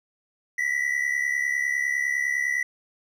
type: tone pair together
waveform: triangle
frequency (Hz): 1930.1 / 2000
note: B6 / B6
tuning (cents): -40 / +21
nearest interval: minor second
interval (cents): 61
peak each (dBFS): -24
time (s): 0.58-2.63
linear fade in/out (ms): 5
effects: none